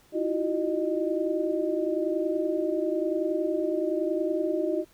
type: tone cluster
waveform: sine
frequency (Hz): 319.8 / 340.8 / 371.1 / 613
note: D#4 / F4 / F#4 / D#5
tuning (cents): +48 / -42 / +5 / -26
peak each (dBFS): -30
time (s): 0.12-4.85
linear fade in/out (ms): 50
effects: pink hiss -60 dBFS RMS until 4.93 s